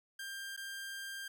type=tone with dropouts; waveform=sawtooth; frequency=1592 Hz; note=G6; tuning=26 cents sharp; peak=-38 dBFS; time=0.19-1.28 s; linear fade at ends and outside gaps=5 ms; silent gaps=0.565-0.574 s; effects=none